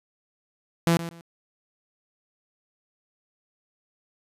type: tone with echo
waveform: sawtooth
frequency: 168.1 Hz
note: E3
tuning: 34 cents sharp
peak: -14 dBFS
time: 0.87-0.97 s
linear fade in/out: 0 ms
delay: 120 ms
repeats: 2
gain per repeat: -13 dB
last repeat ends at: 1.21 s
effects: resampled to 32000 Hz